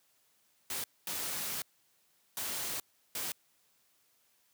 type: noise bursts at uneven times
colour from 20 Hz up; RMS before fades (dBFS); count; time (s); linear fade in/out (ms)
white; -37; 4; 0.7-0.84 / 1.07-1.62 / 2.37-2.8 / 3.15-3.32; 2
effects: white hiss -71 dBFS RMS until 4.53 s + high-pass 80 Hz 12 dB/octave